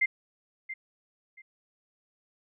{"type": "tone with echo", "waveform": "sine", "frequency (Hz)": 2093, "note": "C7", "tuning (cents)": 0, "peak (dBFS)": -21, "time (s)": [0.01, 0.06], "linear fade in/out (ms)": 10, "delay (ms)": 680, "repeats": 2, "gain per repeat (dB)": -13, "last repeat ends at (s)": 1.42, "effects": []}